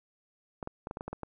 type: clicks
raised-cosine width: 1 ms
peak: -23 dBFS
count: 9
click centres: 0.628 / 0.674 / 0.871 / 0.911 / 0.971 / 1.009 / 1.08 / 1.13 / 1.233 s
effects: none